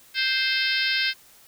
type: harmonic tone with a mistuned harmonic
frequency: 523.3 Hz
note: C5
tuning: in tune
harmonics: 3 / 4 / 5 / 6 / 7 / 8 / 9 / 10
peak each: -27 / -28 / -29 / -30 / -30 / -31 / -32 / -32 dBFS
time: 0.14-1.14 s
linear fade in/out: 50 ms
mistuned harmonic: 10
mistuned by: -17 cents
effects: white hiss -53 dBFS RMS until 1.47 s